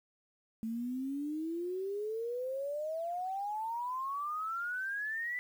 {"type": "exponential sweep", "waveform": "sine", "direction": "up", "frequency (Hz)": [220, 2000], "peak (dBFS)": -34, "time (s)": [0.63, 5.39], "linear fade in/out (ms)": 0, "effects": ["10-bit"]}